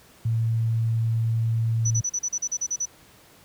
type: tone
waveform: sine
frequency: 113.7 Hz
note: A#2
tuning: 43 cents flat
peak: -20 dBFS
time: 0.25-2.01 s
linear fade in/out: 5 ms
type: tone bursts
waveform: sine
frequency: 5950 Hz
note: F#8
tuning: 9 cents sharp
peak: -23 dBFS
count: 11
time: 1.85-2.857 s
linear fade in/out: 10 ms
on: 57 ms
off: 38 ms
effects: pink hiss -53 dBFS RMS until 3.44 s + high-pass 60 Hz 12 dB/octave